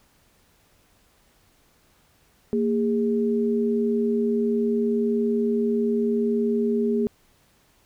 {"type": "tone pair together", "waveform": "sine", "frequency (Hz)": [230.4, 409.7], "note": ["A#3", "G#4"], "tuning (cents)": [-20, -24], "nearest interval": "minor seventh", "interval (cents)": 996, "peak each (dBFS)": [-22, -23], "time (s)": [2.53, 7.07], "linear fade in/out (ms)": 0, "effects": ["pink hiss -61 dBFS RMS until 7.85 s"]}